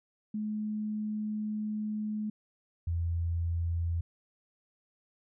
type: tone pair in turn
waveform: sine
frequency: 213 / 84.53 Hz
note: G#3 / E2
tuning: +44 / +44 cents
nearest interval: octave + major third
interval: 1600 cents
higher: first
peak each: -31 / -28 dBFS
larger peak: second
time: 0.34-2.3 / 2.87-4.01 s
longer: first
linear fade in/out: 5 ms
effects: none